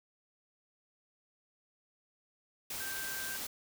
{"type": "tone in noise", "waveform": "sine", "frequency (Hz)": 1568, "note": "G6", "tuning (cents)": 0, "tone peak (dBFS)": -41, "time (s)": [2.8, 3.37], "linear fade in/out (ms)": 5, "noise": "white", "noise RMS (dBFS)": -40, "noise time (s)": [2.7, 3.47], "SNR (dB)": -4, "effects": []}